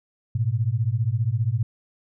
sine beating tone pair, 106.4 / 121.4 Hz, G#2 / B2, +42 / -29 cents, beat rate 15 Hz, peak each -23 dBFS, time 0.35-1.63 s, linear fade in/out 5 ms, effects none

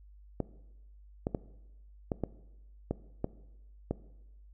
clicks, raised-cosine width 2 ms, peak -17 dBFS, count 8, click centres 0.403 / 1.269 / 1.348 / 2.118 / 2.237 / 2.91 / 3.244 / 3.91 s, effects noise-tail reverb RT60 1.0 s tail -18 dB re dry + added 50 Hz sine -52 dBFS peak until 4.53 s

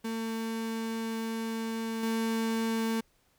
35% pulse tone with level steps, 225.3 Hz, A3, 41 cents sharp, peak -30 / -26 dBFS, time 0.04-3.01 s, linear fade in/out 10 ms, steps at 2.03 s, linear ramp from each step 2 ms, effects pink hiss -69 dBFS RMS until 3.38 s

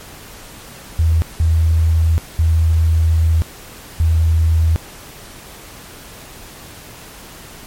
sine tone bursts at uneven times, 81.2 Hz, E2, 26 cents flat, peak -10 dBFS, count 4, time 0.99-1.22 / 1.4-2.18 / 2.39-3.42 / 4-4.76 s, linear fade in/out 0 ms, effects pink hiss -37 dBFS RMS until 7.66 s + MP3 64 kbps

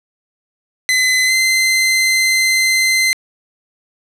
sawtooth tone with pitch glide, 2030 to 2068 Hz, B6 to C7, +47 to -21 cents, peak -8 dBFS, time 0.89-3.13 s, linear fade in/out 0 ms, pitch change +32 cents, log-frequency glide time 1.26-1.32 s, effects low-pass 11000 Hz 12 dB/octave + 8-bit

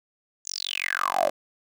10% pulse tone with high-pass filter sweep, 46.25 Hz, F#1, in tune, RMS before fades -27 dBFS, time 0.45-1.3 s, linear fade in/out 10 ms, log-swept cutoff 6900 to 530 Hz, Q 9.7, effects none

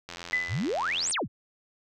click train, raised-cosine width 0.2 ms, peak -21 dBFS, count 89, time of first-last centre 0.09-1.11 s, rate 86.3 Hz
sine tone with exponential decay, 2003 Hz, B6, 24 cents sharp, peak -21 dBFS, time 0.33-0.79 s, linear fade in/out 0 ms, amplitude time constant 100 ms
sine exponential two-way sweep, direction up then down, 75.6 to 9400 to 75.6 Hz, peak -26 dBFS, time 0.48-1.28 s, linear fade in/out 50 ms, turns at 1.11 s
effects none

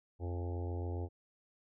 harmonic tone with a mistuned harmonic, 87.31 Hz, F2, in tune, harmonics 1 / 3 / 4 / 5 / 6 / 7 / 8 / 9 / 10, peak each -36 / -48 / -46 / -48 / -52 / -57 / -54 / -54 / -60 dBFS, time 0.19-1.09 s, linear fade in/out 50 ms, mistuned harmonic 9, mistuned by +45 cents, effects none

